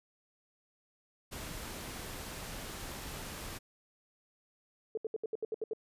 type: noise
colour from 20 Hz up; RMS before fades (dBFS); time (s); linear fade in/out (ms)
pink; -43; 1.31-3.59; 20
type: tone bursts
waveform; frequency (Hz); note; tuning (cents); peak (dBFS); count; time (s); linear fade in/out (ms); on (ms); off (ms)
sine; 440; A4; 0; -32; 9; 4.95-5.734; 2; 24; 71
effects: resampled to 32000 Hz